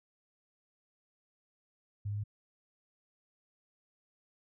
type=tone with pitch steps; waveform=sine; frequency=102 / 103.13 / 104.26 Hz; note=G#2 / G#2 / G#2; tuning=-31 / -12 / +7 cents; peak=-33 dBFS; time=2.05-2.239 s; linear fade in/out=10 ms; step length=63 ms; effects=none